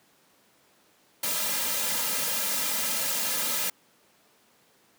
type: noise with comb filter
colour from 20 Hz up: white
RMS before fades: -28 dBFS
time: 1.23-3.7 s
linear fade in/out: 5 ms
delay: 2.7 ms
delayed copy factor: -0.9
effects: pink hiss -62 dBFS RMS until 4.98 s + high-pass 200 Hz 12 dB/octave